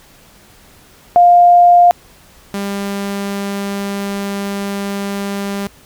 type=tone pair in turn; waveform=sine / sawtooth; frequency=703 / 199.51 Hz; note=F5 / G3; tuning=+11 / +31 cents; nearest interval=octave + minor seventh; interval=2180 cents; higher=first; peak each=-4 / -15 dBFS; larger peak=first; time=1.16-1.91 / 2.54-5.67 s; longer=second; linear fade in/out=0 ms; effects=pink hiss -45 dBFS RMS until 5.85 s